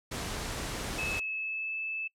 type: noise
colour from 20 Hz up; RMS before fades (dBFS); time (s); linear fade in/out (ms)
pink; -36; 0.11-1.2; 10
type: tone with pitch glide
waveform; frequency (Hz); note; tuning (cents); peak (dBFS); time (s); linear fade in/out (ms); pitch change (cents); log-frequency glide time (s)
sine; 2595 to 2622; E7 to E7; -28 to -10; -32; 0.98-2.08; 10; +18; 1.3-1.76
effects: noise-tail reverb RT60 0.1 s tail -22 dB re dry + low-pass 10000 Hz 12 dB/octave